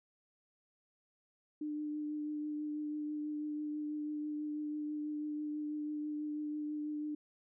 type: tone with vibrato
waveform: sine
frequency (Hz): 300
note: D4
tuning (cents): +37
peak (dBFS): -36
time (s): 1.61-7.15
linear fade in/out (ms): 5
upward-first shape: triangle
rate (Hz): 6.1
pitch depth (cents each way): 16
effects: none